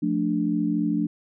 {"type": "chord", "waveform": "sine", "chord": "D minor", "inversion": "first", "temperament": "just", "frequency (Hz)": [176.2, 220.2, 293.7], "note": ["F3", "A3", "D4"], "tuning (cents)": [16, 2, 0], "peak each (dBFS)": [-27, -26, -24], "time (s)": [0.02, 1.07], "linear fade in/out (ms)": 10, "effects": []}